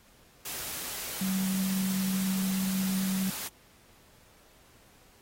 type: tone in noise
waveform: sine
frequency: 190.1 Hz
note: F#3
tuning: 47 cents sharp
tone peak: -27 dBFS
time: 1.21-3.3 s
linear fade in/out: 5 ms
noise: white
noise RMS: -37 dBFS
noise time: 0.45-3.48 s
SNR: +7 dB
effects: pink hiss -60 dBFS RMS until 5.21 s + AAC 48 kbps